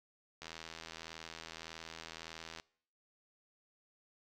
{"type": "click train", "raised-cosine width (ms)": 0.2, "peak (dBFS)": -28, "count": 179, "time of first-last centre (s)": [0.42, 2.599], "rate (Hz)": 81.7, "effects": ["noise-tail reverb RT60 0.6 s tail -24 dB re dry"]}